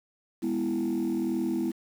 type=chord; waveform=sine; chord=E major; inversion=first; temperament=just; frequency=206 / 247.2 / 329.6 Hz; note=G#3 / B3 / E4; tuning=-14 / +2 / 0 cents; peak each=-31 / -29 / -27 dBFS; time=0.42-1.72 s; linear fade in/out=20 ms; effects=tanh soft clip ceiling -21 dBFS + 8-bit